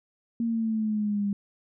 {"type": "exponential sweep", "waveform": "sine", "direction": "down", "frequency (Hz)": [233.1, 199.7], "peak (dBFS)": -24, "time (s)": [0.4, 1.33], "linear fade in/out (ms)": 2, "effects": []}